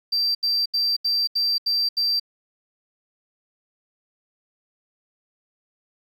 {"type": "tone bursts", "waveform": "sine", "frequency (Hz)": 4695, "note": "D8", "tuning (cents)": -1, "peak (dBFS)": -17, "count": 7, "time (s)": [0.12, 2.198], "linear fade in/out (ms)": 10, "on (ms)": 230, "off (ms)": 78, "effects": ["tanh soft clip ceiling -17 dBFS", "9-bit"]}